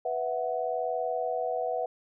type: chord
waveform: sine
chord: B suspended fourth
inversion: none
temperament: equal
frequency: 493.9 / 659.3 / 740 Hz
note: B4 / E5 / F#5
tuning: 0 / 0 / 0 cents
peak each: -32 dBFS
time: 0.05-1.86 s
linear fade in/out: 5 ms
effects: none